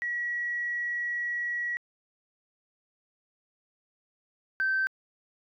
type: tone pair in turn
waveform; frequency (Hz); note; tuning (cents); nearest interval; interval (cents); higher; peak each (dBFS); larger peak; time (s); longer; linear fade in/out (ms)
sine; 1922 / 1550.5; B6 / G6; -48 / -19; major third; 371; first; -28 / -23; second; 0.02-1.77 / 4.6-4.87; first; 0
effects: tanh soft clip ceiling -20 dBFS